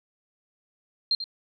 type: tone with echo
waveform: sine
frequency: 4186 Hz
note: C8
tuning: in tune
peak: -20 dBFS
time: 1.11-1.15 s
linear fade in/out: 2 ms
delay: 91 ms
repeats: 1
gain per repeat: -10 dB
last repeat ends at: 1.241 s
effects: none